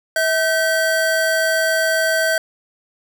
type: tone pair together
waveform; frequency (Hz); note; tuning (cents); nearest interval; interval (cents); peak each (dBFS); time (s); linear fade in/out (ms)
square; 647 / 1538.8; E5 / G6; -32 / -33; octave + minor third; 1499; -19; 0.16-2.38; 2
effects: none